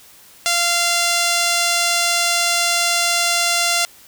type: tone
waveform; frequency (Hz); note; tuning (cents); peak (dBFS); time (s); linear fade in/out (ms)
5% pulse; 691; F5; -19; -4; 0.46-3.85; 0
effects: white hiss -46 dBFS RMS until 4.07 s